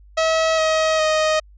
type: tone with pitch steps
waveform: sawtooth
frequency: 644 / 633.7 / 623.5 Hz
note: E5 / D#5 / D#5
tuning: -41 / +32 / +3 cents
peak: -12 dBFS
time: 0.17-1.4 s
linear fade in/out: 10 ms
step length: 410 ms
effects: added 50 Hz sine -44 dBFS peak until 1.57 s + resampled to 16000 Hz